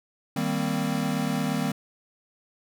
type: chord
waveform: square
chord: C minor seventh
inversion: first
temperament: equal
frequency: 155.56 / 196 / 233.1 / 261.6 Hz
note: Eb3 / G3 / Bb3 / C4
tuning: 0 / 0 / 0 / 0 cents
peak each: -31 dBFS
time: 0.36-1.72 s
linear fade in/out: 5 ms
effects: none